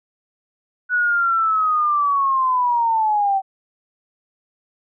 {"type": "linear sweep", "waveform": "sine", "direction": "down", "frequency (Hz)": [1480, 763], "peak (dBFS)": -15, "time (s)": [0.89, 3.42], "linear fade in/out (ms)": 50, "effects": []}